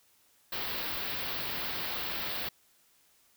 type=band-stop noise; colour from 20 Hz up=white; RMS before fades=-35 dBFS; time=0.52-2.49 s; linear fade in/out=5 ms; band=4800 to 15000 Hz; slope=48 dB/octave; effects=white hiss -66 dBFS RMS until 3.36 s